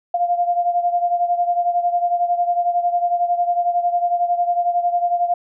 sine beating tone pair, 698.5 / 709.5 Hz, F5 / F5, 0 / +27 cents, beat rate 11 Hz, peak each -17 / -22 dBFS, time 0.14-5.34 s, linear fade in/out 5 ms, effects none

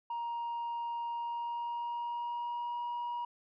sine tone with pitch glide, 940 to 957.5 Hz, A#5 to A#5, +14 to +46 cents, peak -32 dBFS, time 0.1-3.25 s, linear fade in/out 5 ms, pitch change +32 cents, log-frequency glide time 1.09-2.81 s, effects tanh soft clip ceiling -33 dBFS

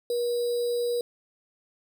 sine tone with sample-and-hold, 480 Hz, B4, 49 cents flat, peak -24 dBFS, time 0.1-1.01 s, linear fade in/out 2 ms, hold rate 4410 Hz, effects none

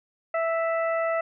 harmonic tone, 659.3 Hz, E5, in tune, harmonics 1 / 2 / 3 / 4, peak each -24 / -30 / -33 / -42 dBFS, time 0.34-1.21 s, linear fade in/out 5 ms, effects none

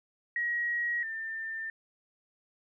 sine tone pair in turn, 1900 / 1793.4 Hz, A#6 / A6, +33 / +33 cents, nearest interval minor second, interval 100 cents, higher first, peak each -28 / -34 dBFS, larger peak first, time 0.36-1.03 / 1.03-1.7 s, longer neither, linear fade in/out 2 ms, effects none

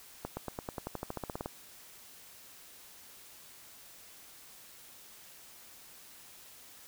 accelerating click train, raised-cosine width 1 ms, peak -22 dBFS, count 16, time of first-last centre 0.25-1.459 s, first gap 120 ms, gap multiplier 0.94, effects white hiss -54 dBFS RMS until 6.87 s

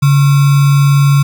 sine tone with sample-and-hold, 141.1 Hz, C#3, 31 cents sharp, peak -5 dBFS, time 0.02-1.23 s, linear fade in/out 10 ms, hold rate 1225 Hz, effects none

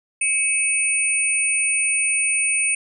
sine tone cluster, 2252 / 2584 / 9020 Hz, C#7 / E7 / C#9, +27 / -35 / +29 cents, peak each -28 / -21 / -20 dBFS, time 0.21-2.75 s, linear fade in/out 5 ms, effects none

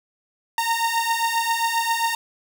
sawtooth beating tone pair, 916 / 923.5 Hz, A#5 / A#5, -31 / -16 cents, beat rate 7.5 Hz, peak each -20 / -19 dBFS, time 0.58-2.15 s, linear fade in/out 2 ms, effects none

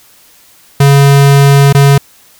square tone with dropouts, 140 Hz, C#3, 18 cents sharp, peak -3 dBFS, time 0.8-1.98 s, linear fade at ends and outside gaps 5 ms, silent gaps 1.727-1.747 s, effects white hiss -43 dBFS RMS until 2.39 s

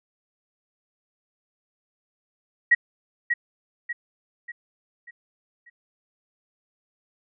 sine tone with echo, 1908 Hz, A#6, 40 cents sharp, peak -12 dBFS, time 2.71-2.75 s, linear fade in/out 10 ms, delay 590 ms, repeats 5, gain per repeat -7 dB, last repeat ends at 5.7 s, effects none

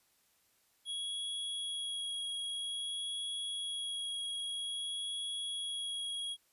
square tone with vibrato, 3322 Hz, G#7, in tune, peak -37 dBFS, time 0.85-6.37 s, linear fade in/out 50 ms, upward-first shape sine, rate 0.51 Hz, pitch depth 8 cents each way, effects white hiss -72 dBFS RMS until 6.52 s + resampled to 32000 Hz

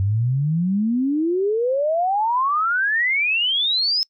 sine exponential sweep, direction up, 94 to 5260 Hz, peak -17 dBFS, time 0-4.03 s, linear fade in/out 0 ms, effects noise-tail reverb RT60 0.1 s tail -24 dB re dry

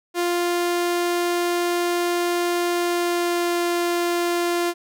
sawtooth tone with pitch glide, 349.2 to 347 Hz, F4 to F4, 0 to -11 cents, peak -16 dBFS, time 0.14-4.74 s, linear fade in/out 50 ms, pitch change -11 cents, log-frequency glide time 2.7-3.61 s, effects none

